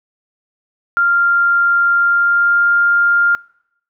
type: tone with pitch glide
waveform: sine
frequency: 1393 to 1401.1 Hz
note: F6 to F6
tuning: -5 to +5 cents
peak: -10 dBFS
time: 0.97-3.35 s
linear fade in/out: 0 ms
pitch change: +10 cents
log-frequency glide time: 1.91-2.63 s
effects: noise-tail reverb RT60 0.8 s tail -25 dB re dry